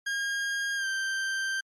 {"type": "tone with pitch glide", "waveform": "40% pulse", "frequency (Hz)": [1622, 1567.7], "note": ["G#6", "G6"], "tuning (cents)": [-41, 0], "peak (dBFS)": -27, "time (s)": [0.06, 1.61], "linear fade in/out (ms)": 10, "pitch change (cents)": -59, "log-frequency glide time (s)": [0.76, 0.86], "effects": ["low-pass 8000 Hz 12 dB/octave", "MP3 64 kbps"]}